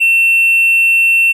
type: tone with hard clipping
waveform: sine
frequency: 2700 Hz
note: E7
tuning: 41 cents sharp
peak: -8 dBFS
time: 0-1.33 s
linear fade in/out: 20 ms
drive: 2 dB
effects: none